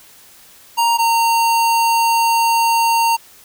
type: tone pair in turn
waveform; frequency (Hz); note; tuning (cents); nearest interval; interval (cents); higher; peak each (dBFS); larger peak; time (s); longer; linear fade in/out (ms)
square; 932.3 / 920; A#5 / A#5; 0 / -23; unison; 23; first; -13; neither; 0.77-0.98 / 0.98-3.17; second; 20
effects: white hiss -45 dBFS RMS until 3.44 s